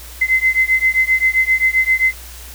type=beating tone pair; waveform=sine; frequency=2053 / 2060.6 Hz; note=C7 / C7; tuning=-33 / -27 cents; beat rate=7.6 Hz; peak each=-15 dBFS; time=0.21-2.13 s; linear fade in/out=10 ms; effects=added 60 Hz sine -35 dBFS peak until 2.54 s + white hiss -37 dBFS RMS until 2.54 s